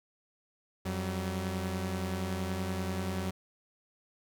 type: tone pair together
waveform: sawtooth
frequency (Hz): 89.75 / 190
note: F2 / F#3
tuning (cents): +48 / +46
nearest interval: octave + minor second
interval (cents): 1298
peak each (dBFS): -31 / -31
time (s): 0.85-3.31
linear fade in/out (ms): 10
effects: none